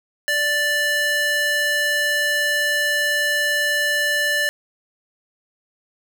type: tone with high-pass filter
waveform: square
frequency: 587.3 Hz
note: D5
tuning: in tune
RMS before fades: -20 dBFS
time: 0.28-4.49 s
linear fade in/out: 0 ms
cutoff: 1300 Hz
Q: 3.5
effects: none